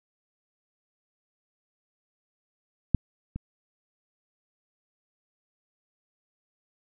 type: clicks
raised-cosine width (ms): 5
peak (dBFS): -7 / -21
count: 2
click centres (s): 2.947 / 3.36
effects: none